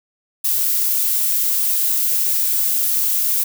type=noise; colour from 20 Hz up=violet; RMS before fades=-18 dBFS; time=0.44-3.44 s; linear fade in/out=10 ms; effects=none